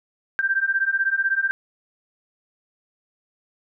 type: beating tone pair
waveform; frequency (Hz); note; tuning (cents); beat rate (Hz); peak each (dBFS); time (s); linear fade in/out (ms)
sine; 1568 / 1584; G6 / G6; 0 / +18; 16; -22; 0.39-1.51; 0
effects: none